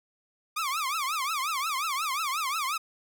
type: tone with vibrato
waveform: sawtooth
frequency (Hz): 1174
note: D6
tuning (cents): -1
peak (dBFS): -24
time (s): 0.56-2.78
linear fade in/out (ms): 10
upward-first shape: triangle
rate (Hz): 5.6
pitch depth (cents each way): 250
effects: none